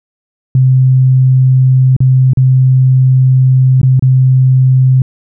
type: tone with dropouts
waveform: sine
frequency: 130 Hz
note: C3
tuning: 11 cents flat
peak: -4 dBFS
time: 0.55-5.02 s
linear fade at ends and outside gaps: 2 ms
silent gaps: 1.965-2.004 / 2.334-2.372 / 3.815-3.831 / 3.995-4.024 s
effects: none